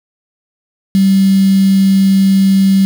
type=tone with quantisation; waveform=sine; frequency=193.6 Hz; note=G3; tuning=21 cents flat; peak=-6 dBFS; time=0.95-2.85 s; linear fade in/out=0 ms; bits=4; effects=none